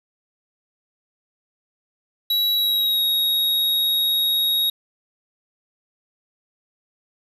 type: tone with pitch glide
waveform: square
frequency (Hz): 3900 to 3776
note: B7 to A#7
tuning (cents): -23 to +22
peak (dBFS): -18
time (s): 2.3-4.7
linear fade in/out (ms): 5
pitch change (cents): -55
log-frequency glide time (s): 2.54-3.02
effects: 8-bit